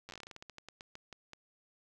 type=slowing click train; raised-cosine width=0.2 ms; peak=-30 dBFS; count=20; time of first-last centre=0.09-1.333 s; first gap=9 ms; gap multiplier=1.19; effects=none